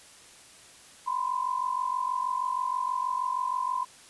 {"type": "tone pair together", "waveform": "sine", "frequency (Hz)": [987.8, 1034.1], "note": ["B5", "C6"], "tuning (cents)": [0, -21], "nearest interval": "minor second", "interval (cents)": 79, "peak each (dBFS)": [-30, -29], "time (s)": [1.06, 3.85], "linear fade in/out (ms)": 20, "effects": ["white hiss -52 dBFS RMS until 4.09 s", "resampled to 24000 Hz"]}